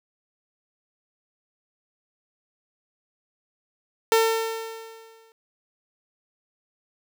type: tone with exponential decay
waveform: sawtooth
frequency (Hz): 450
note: A4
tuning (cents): +39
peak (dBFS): -11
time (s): 4.12-5.32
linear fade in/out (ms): 1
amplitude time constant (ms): 260
effects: none